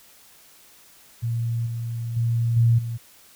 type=tone with level steps; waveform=sine; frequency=116.54 Hz; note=A#2; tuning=in tune; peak=-22 / -26 / -19 / -14 / -26 dBFS; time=1.22-2.98 s; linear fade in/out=20 ms; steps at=1.66 / 2.16 / 2.56 / 2.78 s; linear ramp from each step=10 ms; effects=white hiss -52 dBFS RMS until 3.35 s